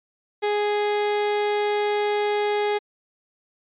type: tone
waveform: 30% pulse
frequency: 415.3 Hz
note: G#4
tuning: in tune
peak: -18 dBFS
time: 0.42-2.79 s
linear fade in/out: 20 ms
effects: resampled to 8000 Hz

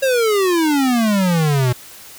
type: exponential sweep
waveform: square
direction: down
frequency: 549 to 120.5 Hz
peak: -14 dBFS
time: 0.02-1.73 s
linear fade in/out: 10 ms
effects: white hiss -39 dBFS RMS until 2.18 s

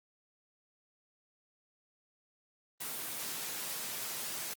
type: high-pass noise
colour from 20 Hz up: white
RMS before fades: -39 dBFS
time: 2.8-4.54 s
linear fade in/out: 10 ms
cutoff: 110 Hz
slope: 96 dB/octave
effects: Opus 24 kbps

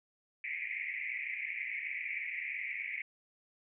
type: band-pass noise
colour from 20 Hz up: pink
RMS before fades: -39 dBFS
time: 0.44-3.02 s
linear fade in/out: 2 ms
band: 2000 to 2400 Hz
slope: 96 dB/octave
effects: none

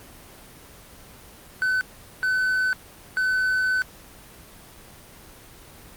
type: tone bursts at uneven times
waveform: triangle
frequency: 1512 Hz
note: F#6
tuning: 37 cents sharp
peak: -18 dBFS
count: 3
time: 1.62-1.81 / 2.23-2.73 / 3.17-3.82 s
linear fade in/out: 0 ms
effects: pink hiss -46 dBFS RMS until 5.96 s + Opus 24 kbps

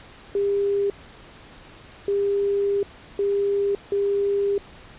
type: tone bursts at uneven times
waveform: sine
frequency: 401.1 Hz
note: G4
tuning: 40 cents sharp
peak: -19 dBFS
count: 4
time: 0.35-0.9 / 2.08-2.83 / 3.19-3.75 / 3.92-4.58 s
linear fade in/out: 2 ms
effects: pink hiss -46 dBFS RMS until 4.98 s + resampled to 8000 Hz

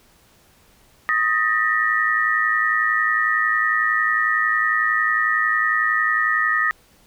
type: tone cluster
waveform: sine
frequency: 1252 / 1797 / 1908 Hz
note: D#6 / A6 / A#6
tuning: +10 / +36 / +40 cents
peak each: -21 dBFS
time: 1.09-6.71 s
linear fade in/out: 0 ms
effects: pink hiss -55 dBFS RMS until 7.06 s

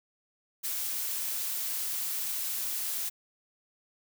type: noise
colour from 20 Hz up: blue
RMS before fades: -33 dBFS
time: 0.63-3.1 s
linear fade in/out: 20 ms
effects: none

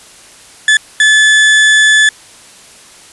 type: tone bursts at uneven times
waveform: 35% pulse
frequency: 1730 Hz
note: A6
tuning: 30 cents flat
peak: -3 dBFS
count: 2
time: 0.68-0.77 / 1-2.09 s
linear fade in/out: 2 ms
effects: white hiss -38 dBFS RMS until 3.12 s + resampled to 24000 Hz

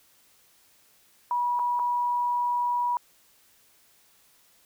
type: tone with dropouts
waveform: sine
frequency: 970 Hz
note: B5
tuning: 31 cents flat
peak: -23 dBFS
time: 1.31-2.97 s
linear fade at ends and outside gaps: 1 ms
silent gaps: 1.591-1.595 / 1.792-1.796 s
effects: white hiss -61 dBFS RMS until 4.65 s

